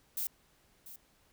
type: noise with echo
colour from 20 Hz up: violet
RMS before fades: -35 dBFS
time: 0.17-0.27 s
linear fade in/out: 2 ms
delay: 690 ms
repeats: 1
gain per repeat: -14 dB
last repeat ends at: 0.96 s
effects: pink hiss -68 dBFS RMS until 1.32 s